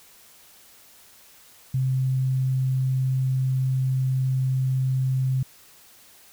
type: tone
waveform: sine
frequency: 130.81 Hz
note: C3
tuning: in tune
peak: -20 dBFS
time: 1.74-5.43 s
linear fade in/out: 5 ms
effects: white hiss -52 dBFS RMS until 6.32 s